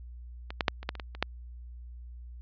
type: clicks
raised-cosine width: 0.3 ms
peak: -22 / -10 / -6 / -26 / -13 / -26 / -21 / -27 / -9 dBFS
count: 9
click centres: 0.505 / 0.608 / 0.682 / 0.83 / 0.891 / 0.953 / 0.998 / 1.15 / 1.226 s
effects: added 60 Hz sine -42 dBFS peak until 2.41 s + resampled to 11025 Hz